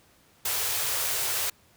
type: band-stop noise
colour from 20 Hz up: white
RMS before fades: -28 dBFS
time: 0.45-1.5 s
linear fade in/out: 5 ms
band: 130 to 370 Hz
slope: 48 dB/octave
effects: pink hiss -60 dBFS RMS until 1.76 s + high-pass 60 Hz 12 dB/octave